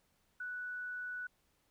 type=tone; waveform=sine; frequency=1480 Hz; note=F#6; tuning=in tune; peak=-39 dBFS; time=0.4-1.27 s; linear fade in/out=5 ms; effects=pink hiss -75 dBFS RMS until 1.7 s